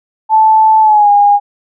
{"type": "tone with pitch glide", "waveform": "sine", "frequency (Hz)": [875, 816.4], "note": ["A5", "G#5"], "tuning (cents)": [-10, -30], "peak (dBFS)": -4, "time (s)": [0.29, 1.4], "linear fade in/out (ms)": 50, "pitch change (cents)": -120, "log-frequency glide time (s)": [0.81, 1.1], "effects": []}